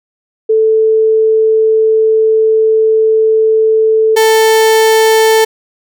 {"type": "tone pair in turn", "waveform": ["sine", "35% pulse"], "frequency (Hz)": [440, 442.2], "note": ["A4", "A4"], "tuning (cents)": [0, 9], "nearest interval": "unison", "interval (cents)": 9, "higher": "second", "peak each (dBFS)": [-6, -4], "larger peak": "second", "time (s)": [[0.49, 4.16], [4.16, 5.45]], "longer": "first", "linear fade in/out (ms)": 10, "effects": []}